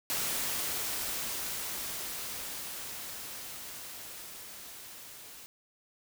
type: noise with level ramp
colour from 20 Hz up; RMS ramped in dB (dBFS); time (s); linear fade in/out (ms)
white; -32 to -49; 0.1-5.46; 0
effects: none